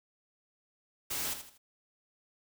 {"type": "noise with echo", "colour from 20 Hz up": "white", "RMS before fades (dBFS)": -35, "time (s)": [1.1, 1.34], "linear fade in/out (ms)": 10, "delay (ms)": 80, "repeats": 3, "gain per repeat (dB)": -9, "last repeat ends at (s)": 1.58, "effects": []}